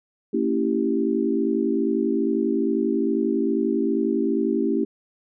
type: chord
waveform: sine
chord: A# diminished seventh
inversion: none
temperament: equal with one note detuned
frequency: 227.2 / 277.2 / 329.6 / 392 Hz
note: A#3 / C#4 / E4 / G4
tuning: -44 / 0 / 0 / 0 cents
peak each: -25 dBFS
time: 0.33-4.85 s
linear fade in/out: 10 ms
effects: none